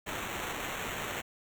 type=noise with sample-and-hold; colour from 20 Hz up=violet; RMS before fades=-37 dBFS; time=0.06-1.22 s; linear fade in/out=20 ms; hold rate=4900 Hz; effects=none